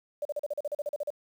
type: tone bursts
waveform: sine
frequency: 587.3 Hz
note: D5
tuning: in tune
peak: -28 dBFS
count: 13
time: 0.22-1.104 s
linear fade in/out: 5 ms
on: 32 ms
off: 39 ms
effects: 9-bit